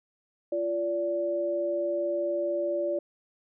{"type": "tone pair together", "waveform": "sine", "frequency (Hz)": [345.4, 579], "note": ["F4", "D5"], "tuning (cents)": [-19, -25], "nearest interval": "major sixth", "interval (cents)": 894, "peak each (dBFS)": [-31, -27], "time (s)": [0.52, 2.99], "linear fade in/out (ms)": 5, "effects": []}